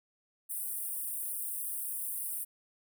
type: high-pass noise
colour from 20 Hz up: pink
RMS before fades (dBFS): -37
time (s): 0.49-2.45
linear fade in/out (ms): 20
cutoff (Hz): 8700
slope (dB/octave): 96
effects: none